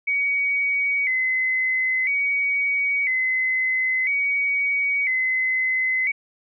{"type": "tone with vibrato", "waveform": "sine", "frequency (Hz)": 2145, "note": "C7", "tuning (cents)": 42, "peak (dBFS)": -19, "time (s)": [0.07, 6.12], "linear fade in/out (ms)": 10, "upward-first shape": "square", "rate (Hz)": 0.5, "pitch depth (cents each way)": 86, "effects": []}